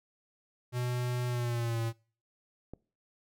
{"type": "tone with pitch glide", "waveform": "square", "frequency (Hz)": [123.47, 114.54], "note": ["B2", "A#2"], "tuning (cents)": [0, -30], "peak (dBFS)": -31, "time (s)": [0.72, 1.93], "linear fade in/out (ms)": 50, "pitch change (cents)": -130, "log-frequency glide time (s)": [1.27, 1.8]}
{"type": "click", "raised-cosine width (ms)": 2, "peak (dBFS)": -29, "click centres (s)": 2.736}
{"effects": ["noise-tail reverb RT60 0.4 s tail -23 dB re dry"]}